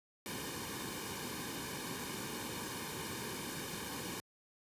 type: noise with comb filter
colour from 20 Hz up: pink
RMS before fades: -42 dBFS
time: 0.26-4.2 s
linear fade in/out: 0 ms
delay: 1.5 ms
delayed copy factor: -0.7
effects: high-pass 80 Hz 12 dB/octave + resampled to 32000 Hz